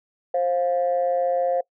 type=tone pair together; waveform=sine; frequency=529 / 702.5 Hz; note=C5 / F5; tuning=+19 / +10 cents; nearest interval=perfect fourth; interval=491 cents; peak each=-20 / -23 dBFS; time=0.34-1.61 s; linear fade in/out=5 ms; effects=noise-tail reverb RT60 0.1 s tail -23 dB re dry + tanh soft clip ceiling -13 dBFS